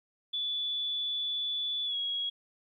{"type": "tone with pitch glide", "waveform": "sine", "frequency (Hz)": [3457, 3316], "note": ["A7", "G#7"], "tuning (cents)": [-31, -3], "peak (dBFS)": -30, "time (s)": [0.33, 2.3], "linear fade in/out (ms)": 10, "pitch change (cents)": -72, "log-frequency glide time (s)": [1.85, 1.96], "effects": ["12-bit"]}